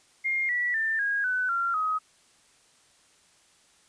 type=tone with pitch steps; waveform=sine; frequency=2124 / 1947.7 / 1786.1 / 1637.8 / 1501.9 / 1377.2 / 1262.9 Hz; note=C7 / B6 / A6 / G#6 / F#6 / F6 / D#6; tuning=+25 / -25 / +25 / -25 / +25 / -25 / +25 cents; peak=-24 dBFS; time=0.24-1.99 s; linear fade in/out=20 ms; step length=250 ms; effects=white hiss -61 dBFS RMS until 3.88 s + resampled to 22050 Hz